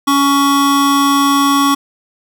square tone pair together, 280 / 1120 Hz, C#4 / C#6, +18 / +18 cents, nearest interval 2 octaves, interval 2400 cents, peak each -13 dBFS, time 0.07-1.75 s, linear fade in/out 10 ms, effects none

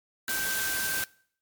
sine tone in noise, 1558 Hz, G6, 11 cents flat, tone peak -31 dBFS, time 0.28-1.04 s, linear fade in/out 2 ms, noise white, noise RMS -31 dBFS, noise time 0.28-1.04 s, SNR -3 dB, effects noise-tail reverb RT60 0.6 s tail -24 dB re dry + MP3 96 kbps

